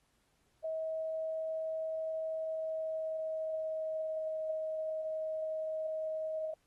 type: tone with pitch glide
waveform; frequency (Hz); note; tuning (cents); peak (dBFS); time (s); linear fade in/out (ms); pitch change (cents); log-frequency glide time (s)
sine; 639 to 630.9; D#5 to D#5; +46 to +24; -34; 0.64-6.54; 5; -22; 2.38-4.39
effects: pink hiss -75 dBFS RMS until 6.66 s + AAC 32 kbps